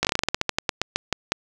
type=slowing click train; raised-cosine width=0.2 ms; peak=-3 dBFS; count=18; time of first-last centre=0.03-1.32 s; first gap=18 ms; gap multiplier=1.16; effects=none